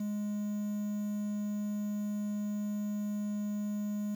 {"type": "tone with quantisation", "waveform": "triangle", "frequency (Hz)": 207.7, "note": "G#3", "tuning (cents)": 0, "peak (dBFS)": -30, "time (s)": [0, 4.15], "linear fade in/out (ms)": 5, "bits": 9, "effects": []}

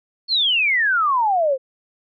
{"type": "exponential sweep", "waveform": "sine", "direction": "down", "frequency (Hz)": [4426, 507], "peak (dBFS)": -15, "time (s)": [0.28, 1.58], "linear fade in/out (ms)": 50, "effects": []}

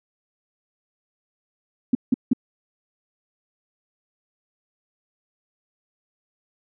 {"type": "tone bursts", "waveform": "sine", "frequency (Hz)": 249.7, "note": "B3", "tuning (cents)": 19, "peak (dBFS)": -13, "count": 3, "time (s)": [1.93, 2.333], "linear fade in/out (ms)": 5, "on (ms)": 21, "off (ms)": 170, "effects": []}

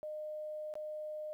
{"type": "tone with dropouts", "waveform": "sine", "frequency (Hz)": 611, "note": "D#5", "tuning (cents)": -32, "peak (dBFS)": -39, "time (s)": [0.03, 1.33], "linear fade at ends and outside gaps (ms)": 0, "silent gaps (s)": [0.739, 0.754], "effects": ["12-bit"]}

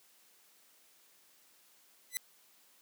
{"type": "tone with exponential growth", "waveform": "5% pulse", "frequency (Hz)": 2000, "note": "B6", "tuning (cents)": 21, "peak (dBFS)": -20, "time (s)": [2.09, 2.17], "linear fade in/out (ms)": 0, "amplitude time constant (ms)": 16, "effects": ["white hiss -65 dBFS RMS until 2.81 s", "high-pass 200 Hz 12 dB/octave"]}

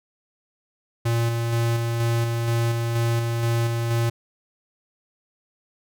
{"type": "tone with tremolo", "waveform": "square", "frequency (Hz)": 116.54, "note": "A#2", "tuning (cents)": 0, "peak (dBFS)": -20, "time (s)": [1.05, 4.1], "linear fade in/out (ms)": 10, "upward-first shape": "square", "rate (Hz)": 2.1, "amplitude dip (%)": 30, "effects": []}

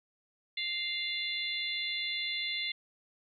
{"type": "harmonic tone with a mistuned harmonic", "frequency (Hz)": 698.5, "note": "F5", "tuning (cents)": 0, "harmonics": [3, 4, 5, 6], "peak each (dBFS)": [-36, -42, -36, -39], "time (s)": [0.57, 2.72], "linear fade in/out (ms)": 5, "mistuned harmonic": 6, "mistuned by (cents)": -52, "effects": []}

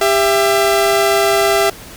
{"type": "tone pair together", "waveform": "sawtooth", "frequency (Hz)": [397.8, 669], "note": ["G4", "E5"], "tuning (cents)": [25, 25], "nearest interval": "major sixth", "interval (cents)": 900, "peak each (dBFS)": -10, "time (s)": [0.01, 1.7], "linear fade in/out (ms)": 5, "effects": ["pink hiss -35 dBFS RMS until 1.96 s"]}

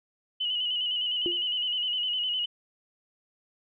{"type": "tone with vibrato", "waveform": "sine", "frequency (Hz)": 2960, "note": "F#7", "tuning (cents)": 0, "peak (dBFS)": -26, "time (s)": [0.4, 2.46], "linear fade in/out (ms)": 10, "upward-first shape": "square", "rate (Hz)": 9.8, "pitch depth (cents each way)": 41}
{"type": "tone with exponential decay", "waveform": "sine", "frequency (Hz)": 349.2, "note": "F4", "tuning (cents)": 0, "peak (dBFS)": -25, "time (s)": [1.26, 1.45], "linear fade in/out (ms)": 0, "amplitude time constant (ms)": 41}
{"effects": []}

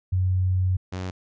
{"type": "tone pair in turn", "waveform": ["sine", "sawtooth"], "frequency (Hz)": [92.5, 92.5], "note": ["F#2", "F#2"], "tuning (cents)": [0, 0], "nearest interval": "unison", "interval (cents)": 0, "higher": "neither", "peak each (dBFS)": [-19, -25], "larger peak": "first", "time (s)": [[0.12, 0.77], [0.92, 1.11]], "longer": "first", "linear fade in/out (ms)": 10, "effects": ["resampled to 16000 Hz"]}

